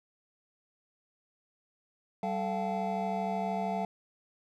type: tone cluster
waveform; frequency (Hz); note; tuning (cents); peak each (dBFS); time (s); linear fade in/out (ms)
triangle; 193.3 / 438.6 / 690 / 763 / 867; G3 / A4 / F5 / G5 / A5; -24 / -6 / -21 / -47 / -26; -33 / -38 / -32 / -36 / -37; 2.23-3.85; 2
effects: none